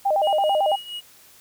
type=tone with vibrato; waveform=sine; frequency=698.5 Hz; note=F5; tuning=in tune; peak=-17 dBFS; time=0.05-0.76 s; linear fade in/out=10 ms; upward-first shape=square; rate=9 Hz; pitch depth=220 cents each way
type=tone with tremolo; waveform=triangle; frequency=2897 Hz; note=F#7; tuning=37 cents flat; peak=-27 dBFS; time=0.22-1.01 s; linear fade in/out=20 ms; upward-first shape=triangle; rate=4.4 Hz; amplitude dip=75%
effects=white hiss -51 dBFS RMS until 1.4 s